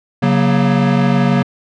square chord, F# major, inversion second, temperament equal with one note detuned, 138.59 / 185 / 237 Hz, C#3 / F#3 / A#3, 0 / 0 / +29 cents, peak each -16 dBFS, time 0.22-1.43 s, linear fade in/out 10 ms, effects low-pass 3000 Hz 12 dB/octave

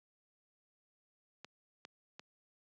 clicks, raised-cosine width 0.2 ms, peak -30 dBFS, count 3, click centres 1.446 / 1.851 / 2.195 s, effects high-pass 150 Hz 12 dB/octave + low-pass 7000 Hz 12 dB/octave

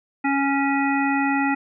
harmonic tone, 277.2 Hz, C#4, in tune, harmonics 1 / 3 / 5 / 7 / 9, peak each -21 / -24 / -29 / -27 / -30 dBFS, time 0.24-1.55 s, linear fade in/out 10 ms, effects none

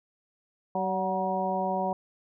harmonic tone with a mistuned harmonic, 190 Hz, F#3, 46 cents sharp, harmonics 1 / 2 / 3 / 4 / 5, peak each -33 / -36 / -32 / -30 / -32 dBFS, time 0.75-1.93 s, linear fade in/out 2 ms, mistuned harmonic 4, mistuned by -41 cents, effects none

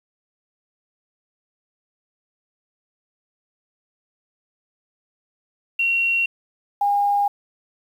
sine tone pair in turn, 2739 / 811.7 Hz, F7 / G#5, -34 / -40 cents, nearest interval octave + major sixth, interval 2106 cents, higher first, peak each -17 / -16 dBFS, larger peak second, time 5.79-6.26 / 6.81-7.28 s, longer neither, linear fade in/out 5 ms, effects 8-bit

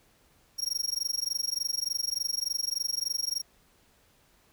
40% pulse tone with amplitude modulation, 5588 Hz, F8, in tune, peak -24 dBFS, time 0.58-3.42 s, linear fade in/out 20 ms, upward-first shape sine, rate 23.4 Hz, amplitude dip 100%, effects pink hiss -64 dBFS RMS until 4.52 s

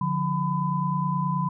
sine tone cluster, 147.8 / 177.3 / 1005 Hz, D3 / F3 / B5, +11 / +26 / +30 cents, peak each -27 dBFS, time 0.01-1.49 s, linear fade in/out 5 ms, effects none

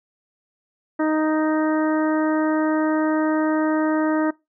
harmonic tone, 311.1 Hz, D#4, in tune, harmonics 1 / 2 / 3 / 4 / 5 / 6, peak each -19 / -25 / -29 / -31 / -33 / -35 dBFS, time 0.99-4.31 s, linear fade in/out 10 ms, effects noise-tail reverb RT60 0.2 s tail -21 dB re dry

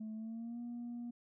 sine tone with pitch glide, 217.8 to 238.9 Hz, A3 to A#3, -17 to +43 cents, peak -39 dBFS, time 0-1.11 s, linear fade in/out 10 ms, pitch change +160 cents, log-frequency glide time 0.14-0.6 s, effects tanh soft clip ceiling -39 dBFS

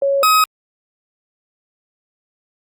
sine / 40% pulse tone pair in turn, 554.4 / 1266.3 Hz, C#5 / D#6, 0 / +30 cents, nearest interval octave + major second, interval 1430 cents, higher second, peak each -13 / -9 dBFS, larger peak second, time 0.02-0.23 / 0.23-0.44 s, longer neither, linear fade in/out 2 ms, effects Opus 32 kbps

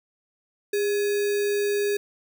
sine tone with sample-and-hold, 408.5 Hz, G#4, 29 cents flat, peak -21 dBFS, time 0.73-1.97 s, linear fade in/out 5 ms, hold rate 2100 Hz, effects none

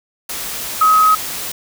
sine tone in noise, 1270 Hz, D#6, 35 cents sharp, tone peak -8 dBFS, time 0.81-1.15 s, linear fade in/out 5 ms, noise white, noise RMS -25 dBFS, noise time 0.29-1.52 s, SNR +14 dB, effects none

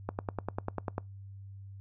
click train, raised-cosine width 1 ms, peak -18 dBFS, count 10, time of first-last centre 0.09-0.981 s, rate 10.1 Hz, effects noise-tail reverb RT60 0.2 s tail -25 dB re dry + added 98 Hz sine -44 dBFS peak until 1.8 s

